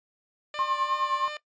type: tone with vibrato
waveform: 10% pulse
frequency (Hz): 595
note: D5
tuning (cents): +22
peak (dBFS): -26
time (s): 0.54-1.37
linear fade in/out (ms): 2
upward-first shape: sine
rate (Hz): 2.9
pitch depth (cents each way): 16
type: tone with tremolo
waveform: sine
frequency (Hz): 1068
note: C6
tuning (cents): +35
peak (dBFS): -21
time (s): 0.59-1.28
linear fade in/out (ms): 0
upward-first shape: triangle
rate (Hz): 9.6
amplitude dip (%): 85
effects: noise-tail reverb RT60 0.1 s tail -18 dB re dry + resampled to 16000 Hz